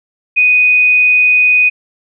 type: tone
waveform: sine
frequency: 2489 Hz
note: D#7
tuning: in tune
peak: -6 dBFS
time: 0.36-1.7 s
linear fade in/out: 20 ms
effects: none